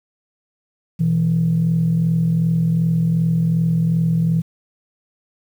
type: tone pair together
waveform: sine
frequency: 122.16 / 164.81 Hz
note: B2 / E3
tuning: -18 / 0 cents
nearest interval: perfect fourth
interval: 518 cents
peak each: -21 / -14 dBFS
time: 0.99-4.42 s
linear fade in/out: 20 ms
effects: tanh soft clip ceiling -9 dBFS + 8-bit